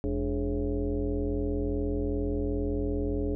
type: tone with frequency modulation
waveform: sine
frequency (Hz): 166.1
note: E3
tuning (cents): +13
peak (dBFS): -26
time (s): 0.04-3.35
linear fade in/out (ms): 0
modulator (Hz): 125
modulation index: 2.5
effects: none